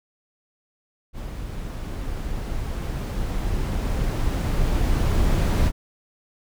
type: noise with level ramp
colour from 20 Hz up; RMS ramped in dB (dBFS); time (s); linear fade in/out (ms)
brown; -32 to -18; 1.13-5.72; 50
effects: none